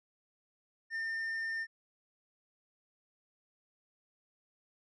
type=tone with hard clipping; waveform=sine; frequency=1807 Hz; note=A6; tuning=46 cents sharp; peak=-35 dBFS; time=0.9-1.67 s; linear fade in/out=50 ms; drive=3 dB; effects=resampled to 22050 Hz